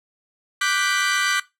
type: chord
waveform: sawtooth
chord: G major seventh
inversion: second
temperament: equal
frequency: 1174.7 / 1480 / 1568 / 1975.5 Hz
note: D6 / F#6 / G6 / B6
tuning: 0 / 0 / 0 / 0 cents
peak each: -21 dBFS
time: 0.61-1.4 s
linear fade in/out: 5 ms
effects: noise-tail reverb RT60 0.2 s tail -17 dB re dry + low-pass 9000 Hz 12 dB/octave